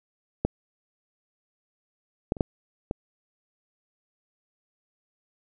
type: clicks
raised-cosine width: 2 ms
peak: -9 / -9 / -25 / -8 / -14 dBFS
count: 5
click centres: 0.45 / 2.321 / 2.368 / 2.408 / 2.911 s
effects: none